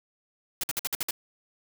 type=noise bursts; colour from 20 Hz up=white; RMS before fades=-29 dBFS; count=7; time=0.61-1.109 s; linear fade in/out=2 ms; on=25 ms; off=54 ms; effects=none